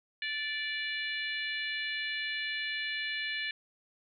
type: harmonic tone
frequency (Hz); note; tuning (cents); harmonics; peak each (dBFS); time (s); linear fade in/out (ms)
584; D5; -10; 3 / 4 / 5 / 6 / 7; -36 / -38 / -40 / -42 / -43; 0.22-3.51; 2
effects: none